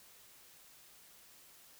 silence, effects white hiss -60 dBFS RMS until 1.79 s

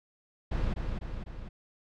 brown noise with echo, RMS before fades -29 dBFS, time 0.51-0.74 s, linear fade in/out 10 ms, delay 250 ms, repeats 3, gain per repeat -4 dB, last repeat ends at 1.49 s, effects low-pass 4000 Hz 12 dB/octave

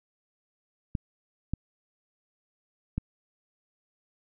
clicks, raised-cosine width 5 ms, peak -16 dBFS, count 3, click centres 0.952 / 1.536 / 2.98 s, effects none

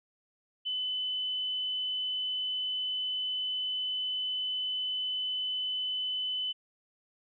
sine tone, 3016 Hz, F#7, 32 cents sharp, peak -30 dBFS, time 0.65-6.53 s, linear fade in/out 20 ms, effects none

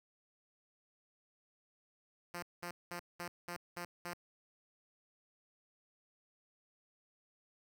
5% pulse tone bursts, 174.61 Hz, F3, in tune, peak -30 dBFS, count 7, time 2.34-4.135 s, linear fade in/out 2 ms, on 85 ms, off 200 ms, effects none

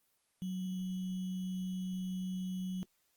sine tone with sample-and-hold, 185 Hz, F#3, in tune, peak -35 dBFS, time 0.42-2.83 s, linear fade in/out 0 ms, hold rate 3150 Hz, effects white hiss -75 dBFS RMS until 3.16 s + Opus 24 kbps

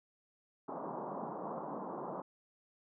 white band-pass noise, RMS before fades -42 dBFS, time 0.68-2.22 s, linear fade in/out 5 ms, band 150 to 1100 Hz, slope 48 dB/octave, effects none

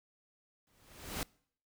pink noise with exponential growth, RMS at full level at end -35 dBFS, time 0.67-1.23 s, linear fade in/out 1 ms, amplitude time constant 120 ms, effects noise-tail reverb RT60 0.6 s tail -25 dB re dry

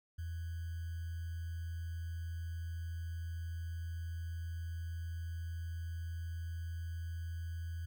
sine tone with sample-and-hold, 83.4 Hz, E2, 21 cents sharp, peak -38 dBFS, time 0.18-7.86 s, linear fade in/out 10 ms, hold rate 1575 Hz, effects none

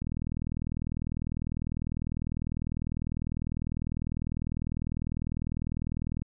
click train, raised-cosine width 5 ms, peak -22 dBFS, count 249, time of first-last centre 0.02-6.22 s, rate 40 Hz, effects none

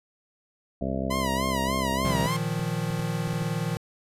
harmonic tone, 66.3 Hz, C2, 23 cents sharp, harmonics 1 / 2 / 3 / 4 / 5 / 6 / 7 / 8 / 9 / 10, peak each -34 / -35 / -31 / -33 / -44 / -38 / -42 / -38 / -36 / -35 dBFS, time 0.81-2.27 s, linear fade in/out 5 ms
sawtooth tone with vibrato, 1000 Hz, B5, 21 cents sharp, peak -24 dBFS, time 1.1-2.37 s, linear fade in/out 10 ms, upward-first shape sine, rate 3.4 Hz, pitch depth 110 cents each way
clicks, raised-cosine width 3 ms, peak -26 dBFS, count 8, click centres 1.691 / 1.924 / 2.595 / 2.904 / 2.994 / 3.275 / 3.333 / 3.421 s
square chord, Bb suspended fourth, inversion none, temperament equal, 116.54 / 155.56 / 174.61 Hz, Bb2 / Eb3 / F3, 0 / 0 / 0 cents, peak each -33 / -30 / -32 dBFS, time 2.05-3.77 s, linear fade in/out 0 ms
effects resampled to 32000 Hz

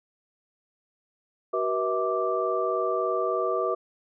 sine tone cluster, 378.9 / 482.2 / 644 / 1173 Hz, F#4 / B4 / E5 / D6, +41 / -41 / -41 / -2 cents, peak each -29 dBFS, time 1.53-3.75 s, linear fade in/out 10 ms, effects none

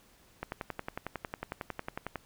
click train, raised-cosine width 0.5 ms, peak -20 dBFS, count 20, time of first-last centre 0.43-2.157 s, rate 11 Hz, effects pink hiss -62 dBFS RMS until 2.25 s

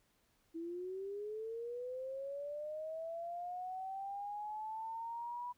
sine linear sweep, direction up, 324.8 to 983 Hz, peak -40 dBFS, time 0.54-5.53 s, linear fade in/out 20 ms, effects pink hiss -75 dBFS RMS until 5.57 s

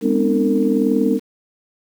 sine tone cluster, 203.9 / 244.7 / 264.5 / 306.4 / 454.4 Hz, G#3 / B3 / C4 / D#4 / A#4, -32 / -16 / +19 / -27 / -44 cents, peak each -20 dBFS, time 0.01-1.2 s, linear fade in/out 50 ms, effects tanh soft clip ceiling -2 dBFS + 7-bit

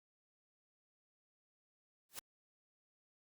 white noise with exponential growth, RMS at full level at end -40 dBFS, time 2.09-2.19 s, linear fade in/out 2 ms, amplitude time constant 20 ms, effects Opus 48 kbps

